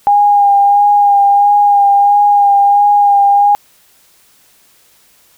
sine tone with vibrato, 812 Hz, G#5, 39 cents flat, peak -5 dBFS, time 0.07-3.55 s, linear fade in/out 0 ms, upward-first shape sine, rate 1.5 Hz, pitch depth 20 cents each way, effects white hiss -49 dBFS RMS until 5.37 s

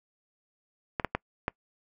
clicks, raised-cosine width 0.5 ms, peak -12 dBFS, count 4, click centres 0.998 / 1.047 / 1.15 / 1.481 s, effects noise-tail reverb RT60 0.1 s tail -26 dB re dry

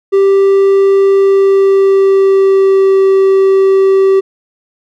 triangle tone with pitch glide, 392 to 386.4 Hz, G4 to G4, 0 to -25 cents, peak -3 dBFS, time 0.12-4.21 s, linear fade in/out 20 ms, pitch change -25 cents, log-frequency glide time 1.16-3.02 s, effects none

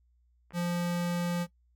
clicks, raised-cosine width 0.5 ms, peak -37 dBFS, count 2, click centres 0.507 / 0.522 s
square tone, 174.2 Hz, F3, 4 cents flat, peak -29 dBFS, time 0.53-1.47 s, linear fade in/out 50 ms
effects noise-tail reverb RT60 0.1 s tail -18 dB re dry + added 60 Hz sine -64 dBFS peak until 1.75 s

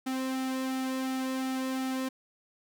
sawtooth tone with flanger, 261.6 Hz, C4, in tune, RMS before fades -32 dBFS, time 0.06-2.09 s, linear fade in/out 10 ms, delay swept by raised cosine 1.8 to 2.49 ms, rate 2.8 Hz, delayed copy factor -0.6, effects none

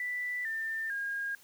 sine tone with pitch steps, 1977 / 1792.1 / 1624.5 Hz, B6 / A6 / G#6, +1 / +31 / -39 cents, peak -32 dBFS, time 0-1.35 s, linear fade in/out 2 ms, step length 450 ms, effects white hiss -59 dBFS RMS until 1.43 s

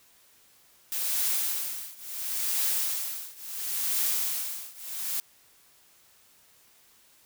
blue noise with tremolo, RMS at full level -26 dBFS, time 0.92-5.2 s, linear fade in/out 0 ms, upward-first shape triangle, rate 0.72 Hz, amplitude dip 95%, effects white hiss -60 dBFS RMS until 7.25 s

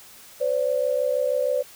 sine tone pair together, 509.7 / 576 Hz, C5 / D5, -45 / -34 cents, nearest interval major second, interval 211 cents, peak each -23 dBFS, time 0.4-1.63 s, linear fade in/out 20 ms, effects white hiss -47 dBFS RMS until 1.75 s

